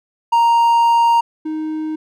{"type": "tone pair in turn", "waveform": "triangle", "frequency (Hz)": [932.3, 311.8], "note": ["A#5", "D#4"], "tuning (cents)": [0, 4], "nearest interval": "octave + perfect fifth", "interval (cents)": 1896, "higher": "first", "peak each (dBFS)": [-8, -18], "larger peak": "first", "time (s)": [[0.32, 1.21], [1.45, 1.96]], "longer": "first", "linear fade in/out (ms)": 10, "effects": []}